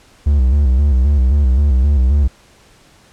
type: tone with vibrato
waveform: triangle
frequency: 67.8 Hz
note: C#2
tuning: 38 cents flat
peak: -7 dBFS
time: 0.26-2.28 s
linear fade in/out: 10 ms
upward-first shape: square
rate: 3.8 Hz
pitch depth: 110 cents each way
effects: pink hiss -48 dBFS RMS until 3.12 s + low-pass 9000 Hz 12 dB/octave